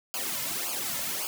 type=noise with flanger; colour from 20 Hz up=white; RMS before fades=-32 dBFS; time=0.14-1.27 s; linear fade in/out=0 ms; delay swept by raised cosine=0.52 to 2.62 ms; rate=1.8 Hz; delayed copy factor=-1; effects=none